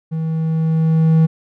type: tone with level ramp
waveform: triangle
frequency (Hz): 160.6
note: E3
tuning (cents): -45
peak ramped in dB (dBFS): -17 to -6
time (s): 0.11-1.27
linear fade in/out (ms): 20
effects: none